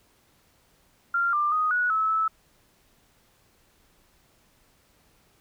sine tone with pitch steps, 1387 / 1190 / 1246 / 1464 / 1299 / 1307 Hz, F6 / D6 / D#6 / F#6 / E6 / E6, -12 / +22 / +2 / -19 / -26 / -15 cents, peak -21 dBFS, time 1.14-2.28 s, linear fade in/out 5 ms, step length 190 ms, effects pink hiss -63 dBFS RMS until 5.4 s

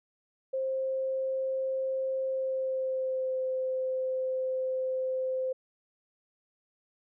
sine tone with pitch glide, 528 to 518.6 Hz, C5 to C5, +16 to -15 cents, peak -28 dBFS, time 0.53-5.53 s, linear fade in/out 10 ms, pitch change -31 cents, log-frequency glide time 2.26-3.39 s, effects none

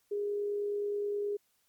sine tone with amplitude modulation, 410 Hz, G#4, 22 cents flat, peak -29 dBFS, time 0.11-1.37 s, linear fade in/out 10 ms, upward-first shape sine, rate 49.5 Hz, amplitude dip 25%, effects white hiss -73 dBFS RMS until 1.68 s + MP3 96 kbps

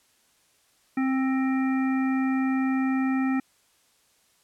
harmonic tone with a mistuned harmonic, 263.8 Hz, C4, 14 cents sharp, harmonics 1 / 3 / 5 / 7 / 9, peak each -22 / -35 / -37 / -37 / -40 dBFS, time 0.97-3.4 s, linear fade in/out 5 ms, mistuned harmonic 7, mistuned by +16 cents, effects white hiss -64 dBFS RMS until 4.43 s + low-pass 11000 Hz 12 dB/octave

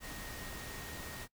sine tone in noise, 1864.7 Hz, A#6, in tune, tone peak -52 dBFS, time 0-1.28 s, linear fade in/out 50 ms, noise pink, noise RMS -45 dBFS, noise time 0-1.28 s, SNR -10 dB, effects noise-tail reverb RT60 0.1 s tail -20 dB re dry

